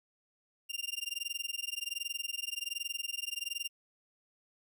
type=tone with amplitude modulation; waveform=sawtooth; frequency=2794 Hz; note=F7; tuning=in tune; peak=-29 dBFS; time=0.69-3.69 s; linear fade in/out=20 ms; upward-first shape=sine; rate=21.3 Hz; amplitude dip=100%; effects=none